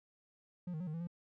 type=tone with pitch steps; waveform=triangle; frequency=178 / 155.8 / 182.1 / 154.2 / 166.2 / 172.8 Hz; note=F3 / D#3 / F#3 / D#3 / E3 / F3; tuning=+33 / +3 / -27 / -15 / +15 / -18 cents; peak=-36 dBFS; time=0.67-1.072 s; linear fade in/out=5 ms; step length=67 ms; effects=none